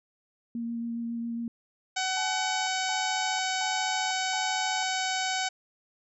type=tone with vibrato; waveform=sine; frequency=233.1 Hz; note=A#3; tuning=in tune; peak=-30 dBFS; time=0.55-1.48 s; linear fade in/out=2 ms; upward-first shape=sine; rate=7.3 Hz; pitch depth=11 cents each way
type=harmonic tone; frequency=753 Hz; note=F#5; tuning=30 cents sharp; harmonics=1 / 2 / 3 / 4 / 5 / 6 / 7 / 8 / 9 / 10; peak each=-31 / -34 / -36 / -37 / -38 / -39 / -39 / -40 / -41 / -41 dBFS; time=1.96-5.49 s; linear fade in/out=10 ms
type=tone bursts; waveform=sine; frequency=847 Hz; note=G#5; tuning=34 cents sharp; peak=-34 dBFS; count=4; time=2.17-4.83 s; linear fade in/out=2 ms; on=500 ms; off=220 ms
effects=none